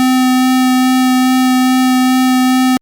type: tone with vibrato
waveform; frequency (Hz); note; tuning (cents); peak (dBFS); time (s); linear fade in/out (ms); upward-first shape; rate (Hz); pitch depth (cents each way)
square; 256.2; C4; -36; -9; 0-2.77; 0; sine; 2.4; 8
effects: Opus 48 kbps